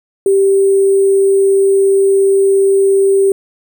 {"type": "tone with sample-and-hold", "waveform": "sine", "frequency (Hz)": 391.4, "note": "G4", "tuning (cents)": -3, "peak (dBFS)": -7, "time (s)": [0.26, 3.32], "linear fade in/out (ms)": 2, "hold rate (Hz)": 8820, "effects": []}